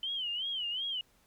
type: tone with vibrato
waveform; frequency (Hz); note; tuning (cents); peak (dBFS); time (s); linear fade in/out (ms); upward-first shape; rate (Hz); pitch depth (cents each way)
sine; 3042; F#7; +47; -32; 0.03-1.01; 2; sine; 2.7; 140
effects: pink hiss -67 dBFS RMS until 1.26 s + MP3 96 kbps